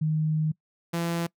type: tone pair in turn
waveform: sine / sawtooth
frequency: 155.56 / 169.2 Hz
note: D#3 / E3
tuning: 0 / +45 cents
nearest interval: minor second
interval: 145 cents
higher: second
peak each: -22 dBFS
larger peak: neither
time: 0.01-0.52 / 0.93-1.27 s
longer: first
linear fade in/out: 10 ms
effects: noise-tail reverb RT60 0.1 s tail -23 dB re dry